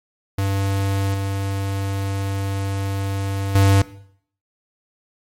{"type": "tone with level steps", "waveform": "square", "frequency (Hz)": 98.1, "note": "G2", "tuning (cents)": 2, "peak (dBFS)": [-19, -22, -12], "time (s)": [0.38, 3.82], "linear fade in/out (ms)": 5, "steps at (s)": [1.14, 3.55], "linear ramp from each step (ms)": 2, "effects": ["noise-tail reverb RT60 0.6 s tail -17 dB re dry", "MP3 64 kbps"]}